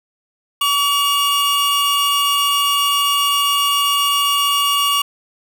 45% pulse tone pair together, 1137.9 / 2841 Hz, C#6 / F7, +45 / +29 cents, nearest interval octave + major third, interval 1584 cents, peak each -17 dBFS, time 0.61-5.02 s, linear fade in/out 5 ms, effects none

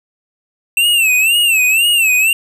square tone with vibrato, 2676 Hz, E7, 25 cents sharp, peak -10 dBFS, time 0.77-2.33 s, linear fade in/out 2 ms, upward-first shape sine, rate 2 Hz, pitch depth 130 cents each way, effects none

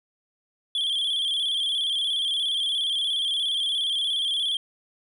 sine tone with vibrato, 3301 Hz, G#7, 11 cents flat, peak -20 dBFS, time 0.75-4.57 s, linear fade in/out 2 ms, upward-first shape square, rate 17 Hz, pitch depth 60 cents each way, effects tanh soft clip ceiling -22 dBFS

